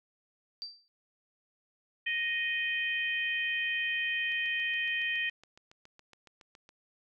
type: tone with exponential decay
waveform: sine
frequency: 4669 Hz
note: D8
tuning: 11 cents flat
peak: -34 dBFS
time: 0.62-0.88 s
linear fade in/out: 0 ms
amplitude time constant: 56 ms
type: harmonic tone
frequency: 622.3 Hz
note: D#5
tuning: in tune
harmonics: 3 / 4 / 5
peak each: -32 / -33 / -37 dBFS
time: 2.06-5.3 s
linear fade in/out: 10 ms
type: click train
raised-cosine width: 0.2 ms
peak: -37 dBFS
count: 18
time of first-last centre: 4.32-6.691 s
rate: 7.17 Hz
effects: none